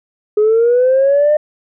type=linear sweep; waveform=sine; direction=up; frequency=416.3 to 609 Hz; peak=-7 dBFS; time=0.37-1.37 s; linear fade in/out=5 ms; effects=tanh soft clip ceiling -5 dBFS